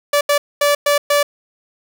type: tone bursts at uneven times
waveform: sawtooth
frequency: 579 Hz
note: D5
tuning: 25 cents flat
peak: -8 dBFS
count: 5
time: 0.13-0.21 / 0.29-0.38 / 0.61-0.75 / 0.86-0.98 / 1.1-1.23 s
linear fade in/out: 5 ms
effects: none